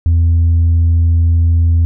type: tone with tanh clipping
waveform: sine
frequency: 83.5 Hz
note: E2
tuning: 23 cents sharp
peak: -8 dBFS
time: 0.06-1.85 s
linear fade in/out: 0 ms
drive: 1 dB
effects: none